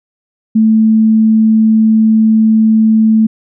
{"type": "tone", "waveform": "sine", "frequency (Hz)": 220, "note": "A3", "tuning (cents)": 0, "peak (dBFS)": -5, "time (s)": [0.55, 3.27], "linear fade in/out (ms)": 10, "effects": []}